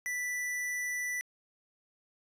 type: tone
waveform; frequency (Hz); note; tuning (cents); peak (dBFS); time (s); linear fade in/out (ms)
square; 1975.5; B6; 0; -33; 0.06-1.21; 0
effects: resampled to 32000 Hz + 11-bit